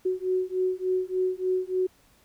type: beating tone pair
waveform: sine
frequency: 368.8 / 372.2 Hz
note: F#4 / F#4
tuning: -6 / +10 cents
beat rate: 3.4 Hz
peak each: -27 dBFS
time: 0.05-1.87 s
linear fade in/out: 10 ms
effects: pink hiss -61 dBFS RMS until 2.24 s